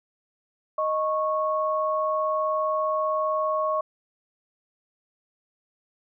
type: tone pair together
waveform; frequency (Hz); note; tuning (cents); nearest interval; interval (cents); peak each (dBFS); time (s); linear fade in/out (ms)
sine; 622.3 / 1101.2; D#5 / C#6; 0 / -12; minor seventh; 988; -25; 0.78-3.81; 5
effects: none